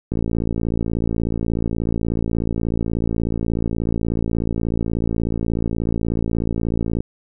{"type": "click train", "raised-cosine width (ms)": 3, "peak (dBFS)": -9, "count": 390, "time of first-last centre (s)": [0.12, 7.005], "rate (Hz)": 56.5, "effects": []}